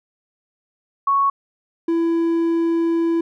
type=tone pair in turn; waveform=sine / triangle; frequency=1108.7 / 333.3 Hz; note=C#6 / E4; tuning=0 / +19 cents; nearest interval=octave + major sixth; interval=2081 cents; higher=first; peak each=-14 dBFS; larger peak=neither; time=1.07-1.3 / 1.88-3.21 s; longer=second; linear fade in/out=5 ms; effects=none